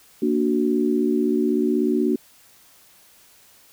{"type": "chord", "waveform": "sine", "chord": "Bb augmented", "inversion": "none", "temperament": "equal", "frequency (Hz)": [233.1, 293.7, 370], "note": ["Bb3", "D4", "F#4"], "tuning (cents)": [0, 0, 0], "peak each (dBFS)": -22, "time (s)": [0.22, 2.16], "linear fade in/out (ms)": 5, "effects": ["white hiss -53 dBFS RMS until 3.72 s"]}